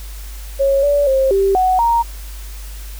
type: tone with pitch steps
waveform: sine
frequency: 549 / 575 / 533 / 391.2 / 743 / 933 Hz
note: C#5 / D5 / C5 / G4 / F#5 / A#5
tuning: -17 / -37 / +32 / -4 / +7 / +1 cents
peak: -11 dBFS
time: 0.59-2.03 s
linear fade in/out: 20 ms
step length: 240 ms
effects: added 50 Hz sine -28 dBFS peak until 2.99 s + white hiss -39 dBFS RMS until 2.99 s